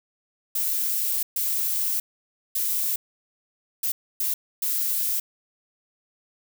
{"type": "noise bursts at uneven times", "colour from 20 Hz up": "violet", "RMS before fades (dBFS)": -25, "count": 6, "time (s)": [[0.55, 1.23], [1.36, 2], [2.55, 2.96], [3.83, 3.92], [4.2, 4.34], [4.62, 5.2]], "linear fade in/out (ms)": 5, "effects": []}